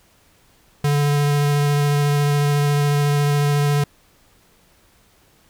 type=tone with vibrato; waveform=square; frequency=144.9 Hz; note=D3; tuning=23 cents flat; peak=-16 dBFS; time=0.84-3.84 s; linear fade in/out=5 ms; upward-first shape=sine; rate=14 Hz; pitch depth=10 cents each way; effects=pink hiss -56 dBFS RMS until 5.49 s